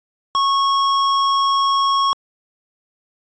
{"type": "tone", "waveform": "square", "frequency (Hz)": 1100, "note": "C#6", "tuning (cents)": -14, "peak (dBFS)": -15, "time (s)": [0.35, 2.13], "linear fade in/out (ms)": 0, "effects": ["resampled to 16000 Hz"]}